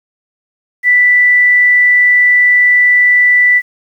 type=tone; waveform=sine; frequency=1975.5 Hz; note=B6; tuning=in tune; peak=-5 dBFS; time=0.83-3.62 s; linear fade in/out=50 ms; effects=7-bit